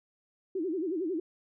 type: tone with vibrato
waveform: sine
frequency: 346.3 Hz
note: F4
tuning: 15 cents flat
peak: -29 dBFS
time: 0.55-1.2 s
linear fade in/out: 5 ms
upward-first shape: sine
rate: 11 Hz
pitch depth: 210 cents each way
effects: none